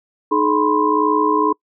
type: tone cluster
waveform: sine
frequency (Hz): 308.8 / 425.1 / 992 / 1054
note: D#4 / G#4 / B5 / C6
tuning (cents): -13 / +40 / +7 / +12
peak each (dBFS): -19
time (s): 0.31-1.53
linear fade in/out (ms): 10
effects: noise-tail reverb RT60 0.1 s tail -26 dB re dry